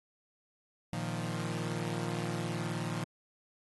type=chord; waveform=sawtooth; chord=Bb suspended fourth; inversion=none; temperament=equal; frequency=116.54 / 155.56 / 174.61 Hz; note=Bb2 / Eb3 / F3; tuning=0 / 0 / 0 cents; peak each=-34 dBFS; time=0.93-3.04 s; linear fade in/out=0 ms; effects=AAC 32 kbps